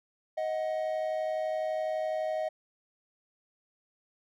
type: tone pair together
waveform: triangle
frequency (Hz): 628.1 / 740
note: D#5 / F#5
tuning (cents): +16 / 0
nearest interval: minor third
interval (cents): 284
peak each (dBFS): -28 / -34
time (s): 0.37-2.49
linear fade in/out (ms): 10
effects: none